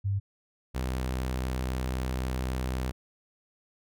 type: tone pair in turn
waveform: sine / sawtooth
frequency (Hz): 99 / 63.84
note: G2 / C2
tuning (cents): +18 / -42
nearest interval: minor sixth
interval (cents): 760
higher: first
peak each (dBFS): -25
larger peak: neither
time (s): 0.04-0.2 / 0.74-2.92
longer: second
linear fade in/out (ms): 20
effects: none